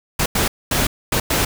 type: noise bursts at uneven times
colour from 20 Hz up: pink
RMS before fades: -18 dBFS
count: 5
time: 0.19-0.26 / 0.35-0.48 / 0.71-0.87 / 1.12-1.2 / 1.3-1.45 s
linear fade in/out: 5 ms
effects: none